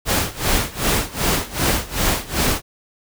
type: noise with tremolo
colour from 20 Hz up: pink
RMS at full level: -17 dBFS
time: 0.05-2.62 s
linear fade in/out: 50 ms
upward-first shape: sine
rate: 2.6 Hz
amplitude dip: 90%
effects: none